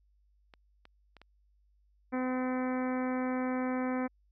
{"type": "clicks", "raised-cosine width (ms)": 0.3, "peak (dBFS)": -36, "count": 4, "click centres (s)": [0.538, 0.854, 1.167, 1.216]}
{"type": "harmonic tone", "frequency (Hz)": 255.2, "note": "C4", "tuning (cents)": -43, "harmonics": [1, 2, 3, 4, 5, 6, 7, 8, 9], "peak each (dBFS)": [-31, -37, -41, -43, -45, -47, -48, -49, -50], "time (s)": [2.12, 4.08], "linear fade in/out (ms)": 20}
{"effects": ["added 50 Hz sine -65 dBFS peak until 4.31 s"]}